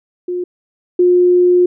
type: tone pair in turn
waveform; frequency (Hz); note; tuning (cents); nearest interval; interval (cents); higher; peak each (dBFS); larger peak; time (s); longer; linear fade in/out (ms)
sine; 357.4 / 357.4; F4 / F4; +40 / +40; unison; 0; neither; -17 / -7; second; 0.28-0.44 / 0.99-1.66; second; 5
effects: none